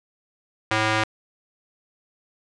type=tone with band-pass filter; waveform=square; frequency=109.1 Hz; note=A2; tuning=14 cents flat; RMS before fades=-22 dBFS; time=0.71-1.04 s; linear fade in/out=5 ms; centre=1800 Hz; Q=0.77; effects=resampled to 22050 Hz